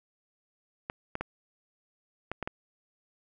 clicks, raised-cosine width 0.5 ms, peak -18 dBFS, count 6, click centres 0.899 / 1.154 / 1.21 / 2.316 / 2.427 / 2.475 s, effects none

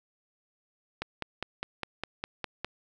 click train, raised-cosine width 0.3 ms, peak -16 dBFS, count 9, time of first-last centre 1.02-2.646 s, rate 4.92 Hz, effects none

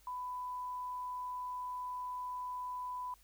sine tone, 997 Hz, B5, 16 cents sharp, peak -38 dBFS, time 0.07-3.14 s, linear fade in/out 2 ms, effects added 50 Hz sine -65 dBFS peak until 3.23 s + white hiss -67 dBFS RMS until 3.23 s

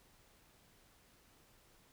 silence, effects pink hiss -67 dBFS RMS until 1.92 s

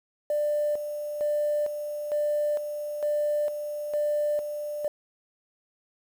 sine tone with tremolo, 593 Hz, D5, 17 cents sharp, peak -22 dBFS, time 0.3-4.88 s, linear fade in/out 2 ms, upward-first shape square, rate 1.1 Hz, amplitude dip 60%, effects tanh soft clip ceiling -19 dBFS + 8-bit

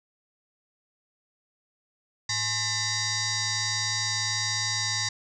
sine tone with frequency modulation, 107.3 Hz, A2, 43 cents flat, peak -25 dBFS, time 2.29-5.09 s, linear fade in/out 5 ms, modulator 954 Hz, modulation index 6.5, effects none

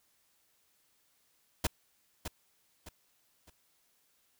pink noise with echo, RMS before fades -29 dBFS, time 1.64-1.67 s, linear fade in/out 5 ms, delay 610 ms, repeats 3, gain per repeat -9 dB, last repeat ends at 3.5 s, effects white hiss -72 dBFS RMS until 4.39 s

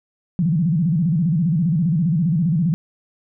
sine tone with vibrato, 165 Hz, E3, 2 cents sharp, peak -15 dBFS, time 0.39-2.74 s, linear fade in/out 0 ms, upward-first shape square, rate 15 Hz, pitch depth 160 cents each way, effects none

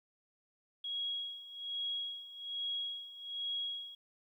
sine tone with tremolo, 3309 Hz, G#7, 7 cents flat, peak -34 dBFS, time 0.84-3.95 s, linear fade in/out 5 ms, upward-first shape sine, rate 1.2 Hz, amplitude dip 80%, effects 12-bit

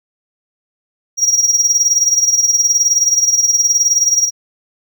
triangle tone with tremolo, 5690 Hz, F8, 31 cents sharp, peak -6 dBFS, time 1.17-4.31 s, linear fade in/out 50 ms, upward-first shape sine, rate 19 Hz, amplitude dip 70%, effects none

